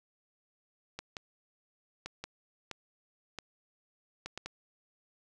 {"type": "clicks", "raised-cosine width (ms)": 0.2, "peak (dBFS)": -22, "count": 9, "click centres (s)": [0.99, 1.168, 2.06, 2.24, 2.713, 3.387, 4.26, 4.376, 4.46], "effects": []}